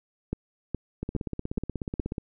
two click trains, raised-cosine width 3 ms, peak -15 / -18 dBFS, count 5 / 20, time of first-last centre 0.33-1.997 / 1.03-2.182 s, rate 2.4 / 16.5 Hz, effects none

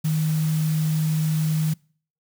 sine tone in noise, 156.3 Hz, D#3, 8 cents sharp, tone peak -19 dBFS, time 0.04-1.74 s, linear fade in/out 10 ms, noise white, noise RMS -37 dBFS, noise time 0.04-1.74 s, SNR +15 dB, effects noise-tail reverb RT60 0.5 s tail -26 dB re dry

